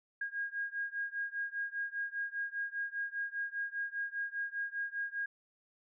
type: beating tone pair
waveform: sine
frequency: 1628 / 1633 Hz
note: G#6 / G#6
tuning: -35 / -30 cents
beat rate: 5 Hz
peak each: -38 / -39 dBFS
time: 0.21-5.26 s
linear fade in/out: 5 ms
effects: none